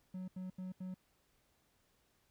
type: tone bursts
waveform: triangle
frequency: 185 Hz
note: F#3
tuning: in tune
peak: -39 dBFS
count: 4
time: 0.14-0.943 s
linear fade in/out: 5 ms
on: 140 ms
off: 81 ms
effects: pink hiss -75 dBFS RMS until 2.3 s